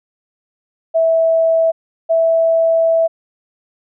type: tone pair in turn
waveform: sine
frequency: 654 / 656.9 Hz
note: E5 / E5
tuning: -14 / -6 cents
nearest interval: unison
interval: 8 cents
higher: second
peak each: -10 dBFS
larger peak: neither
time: 0.94-1.72 / 2.09-3.08 s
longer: second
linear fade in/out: 20 ms
effects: none